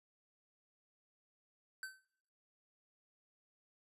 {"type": "tone with exponential decay", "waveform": "square", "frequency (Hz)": 1538, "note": "G6", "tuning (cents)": -33, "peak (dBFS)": -40, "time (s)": [1.83, 2.05], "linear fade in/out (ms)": 1, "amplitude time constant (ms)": 47, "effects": ["noise-tail reverb RT60 0.8 s tail -25 dB re dry", "resampled to 32000 Hz"]}